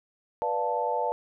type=chord; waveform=sine; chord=B half-diminished seventh; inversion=none; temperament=equal with one note detuned; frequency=489.9 / 587.3 / 698.5 / 880 Hz; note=B4 / D5 / F5 / A5; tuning=-14 / 0 / 0 / 0 cents; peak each=-31 / -32 / -33 / -28 dBFS; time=0.42-1.12 s; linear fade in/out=0 ms; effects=none